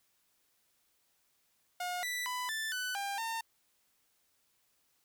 sawtooth tone with pitch steps, 717 / 1975 / 997 / 1764 / 1498 / 798 / 908 Hz, F5 / B6 / B5 / A6 / F#6 / G5 / A#5, +45 / 0 / +16 / +4 / +21 / +31 / -46 cents, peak -31 dBFS, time 1.8-3.41 s, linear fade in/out 5 ms, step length 230 ms, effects white hiss -74 dBFS RMS until 5.04 s

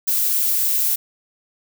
violet noise, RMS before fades -19 dBFS, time 0.07-0.96 s, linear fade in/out 10 ms, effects none

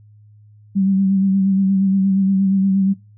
sine tone with vibrato, 193.4 Hz, G3, 23 cents flat, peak -13 dBFS, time 0.75-2.94 s, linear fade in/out 20 ms, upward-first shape sine, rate 8.5 Hz, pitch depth 34 cents each way, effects noise-tail reverb RT60 0.3 s tail -23 dB re dry + added 105 Hz sine -44 dBFS peak until 3.17 s

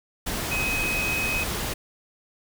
sine tone in noise, 2528 Hz, D#7, 27 cents sharp, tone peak -25 dBFS, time 0.51-1.44 s, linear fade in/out 10 ms, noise pink, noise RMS -29 dBFS, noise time 0.26-1.74 s, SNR +1 dB, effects none

